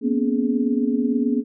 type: tone cluster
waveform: sine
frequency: 233.9 / 252.1 / 280.8 / 420.8 Hz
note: A#3 / B3 / C#4 / G#4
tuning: +6 / +36 / +22 / +23 cents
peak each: -22 / -22 / -24 / -28 dBFS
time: 0.01-1.44 s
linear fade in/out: 50 ms
effects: none